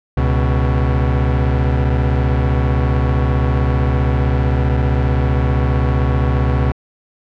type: tone pair together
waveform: 40% pulse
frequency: 69.43 / 123.47 Hz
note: C#2 / B2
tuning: +3 / 0 cents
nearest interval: minor seventh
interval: 997 cents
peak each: -14 / -16 dBFS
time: 0.17-6.72 s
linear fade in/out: 5 ms
effects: low-pass 2000 Hz 12 dB/octave